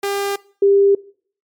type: tone pair in turn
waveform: sawtooth / sine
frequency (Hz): 400 / 398.1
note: G4 / G4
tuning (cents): +35 / +27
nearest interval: unison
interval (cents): 8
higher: first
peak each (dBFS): -15 / -9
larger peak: second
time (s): 0.03-0.36 / 0.62-0.95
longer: neither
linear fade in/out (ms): 5
effects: noise-tail reverb RT60 0.5 s tail -21 dB re dry + MP3 96 kbps